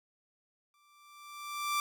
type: tone with exponential growth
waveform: sawtooth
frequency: 1174.7 Hz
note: D6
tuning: in tune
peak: -24 dBFS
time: 0.74-1.8 s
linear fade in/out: 1 ms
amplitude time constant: 230 ms
effects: none